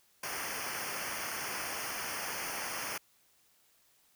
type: noise with comb filter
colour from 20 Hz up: pink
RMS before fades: -38 dBFS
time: 0.23-2.98 s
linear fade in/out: 5 ms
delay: 0.26 ms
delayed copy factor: -0.95
effects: white hiss -68 dBFS RMS until 4.15 s